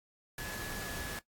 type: tone in noise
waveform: sine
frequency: 1700 Hz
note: G#6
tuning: 40 cents sharp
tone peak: -42 dBFS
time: 0.38-1.19 s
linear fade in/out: 2 ms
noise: pink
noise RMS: -41 dBFS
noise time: 0.38-1.19 s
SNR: -4 dB
effects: noise-tail reverb RT60 0.1 s tail -18 dB re dry + AAC 64 kbps